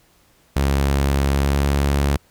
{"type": "tone with pitch glide", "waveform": "sawtooth", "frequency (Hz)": [69.3, 70.47], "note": ["C#2", "C#2"], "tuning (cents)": [0, 29], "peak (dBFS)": -12, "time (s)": [0.56, 2.17], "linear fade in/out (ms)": 5, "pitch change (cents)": 29, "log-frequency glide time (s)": [1.27, 1.66], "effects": ["pink hiss -57 dBFS RMS until 2.3 s"]}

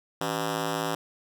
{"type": "ring-modulated tone", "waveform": "10% pulse", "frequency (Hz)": 220, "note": "A3", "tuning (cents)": 0, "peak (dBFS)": -16, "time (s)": [0.21, 0.95], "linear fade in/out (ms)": 2, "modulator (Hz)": 57.8, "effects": []}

